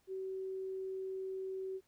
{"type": "tone", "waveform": "sine", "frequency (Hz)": 380.2, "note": "F#4", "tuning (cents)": 47, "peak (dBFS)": -38, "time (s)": [0.07, 1.81], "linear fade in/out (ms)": 50, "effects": ["pink hiss -74 dBFS RMS until 1.87 s"]}